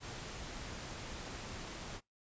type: noise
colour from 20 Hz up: pink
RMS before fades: -45 dBFS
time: 0-2.01 s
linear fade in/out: 50 ms
effects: noise-tail reverb RT60 0.2 s tail -25 dB re dry + resampled to 16000 Hz

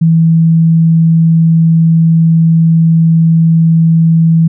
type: tone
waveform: sine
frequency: 163.7 Hz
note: E3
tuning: 12 cents flat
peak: -4 dBFS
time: 0.01-4.48 s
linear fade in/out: 10 ms
effects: none

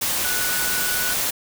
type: tone in noise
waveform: sine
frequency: 1475 Hz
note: F#6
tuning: 6 cents flat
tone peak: -27 dBFS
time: 0.24-1.14 s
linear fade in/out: 10 ms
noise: white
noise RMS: -23 dBFS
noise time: 0.01-1.31 s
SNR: -7 dB
effects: none

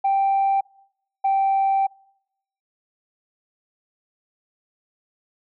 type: tone pair in turn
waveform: sine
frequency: 784 / 780.3 Hz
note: G5 / G5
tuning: 0 / -8 cents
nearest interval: unison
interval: 8 cents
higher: first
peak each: -15 dBFS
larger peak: neither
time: 0.04-0.61 / 1.24-1.87 s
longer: second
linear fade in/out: 10 ms
effects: noise-tail reverb RT60 0.8 s tail -26 dB re dry + tanh soft clip ceiling -14 dBFS

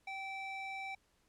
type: tone with band-pass filter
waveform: square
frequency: 775 Hz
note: G5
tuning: 20 cents flat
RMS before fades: -43 dBFS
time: 0.07-0.95 s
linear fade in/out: 5 ms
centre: 1800 Hz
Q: 4.8
effects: pink hiss -74 dBFS RMS until 1.28 s + low-pass 11000 Hz 12 dB/octave

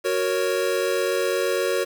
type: chord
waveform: square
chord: F# major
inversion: none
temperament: equal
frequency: 370 / 466.2 / 554.4 Hz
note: F#4 / A#4 / C#5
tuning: 0 / 0 / 0 cents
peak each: -26 dBFS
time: 0.04-1.85 s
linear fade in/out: 20 ms
effects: 8-bit

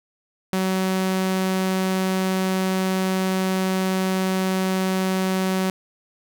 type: tone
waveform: sawtooth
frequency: 188.2 Hz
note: F#3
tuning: 30 cents sharp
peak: -16 dBFS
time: 0.53-5.7 s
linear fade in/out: 0 ms
effects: none

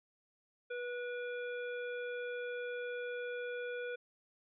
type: harmonic tone with a mistuned harmonic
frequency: 488.1 Hz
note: B4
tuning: 20 cents flat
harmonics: 1 / 3 / 5 / 7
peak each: -39 / -44 / -51 / -57 dBFS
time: 0.7-3.96 s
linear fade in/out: 10 ms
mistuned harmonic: 5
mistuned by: -28 cents
effects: none

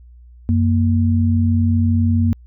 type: tone pair together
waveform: sine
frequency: 92.51 / 233.1 Hz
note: F#2 / A#3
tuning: 0 / 0 cents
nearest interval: octave + major third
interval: 1600 cents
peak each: -14 / -17 dBFS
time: 0.49-2.33 s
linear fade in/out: 0 ms
effects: added 60 Hz sine -40 dBFS peak until 2.46 s

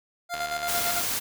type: tone with tremolo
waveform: 25% pulse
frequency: 698.5 Hz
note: F5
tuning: in tune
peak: -23 dBFS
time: 0.29-1.03 s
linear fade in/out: 50 ms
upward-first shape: square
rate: 8.9 Hz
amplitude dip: 50%
type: click train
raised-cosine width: 0.2 ms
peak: -18 dBFS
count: 44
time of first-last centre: 0.34-0.91 s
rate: 75.5 Hz
type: noise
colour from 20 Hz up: white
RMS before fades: -28 dBFS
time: 0.67-1.2 s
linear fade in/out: 20 ms
effects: none

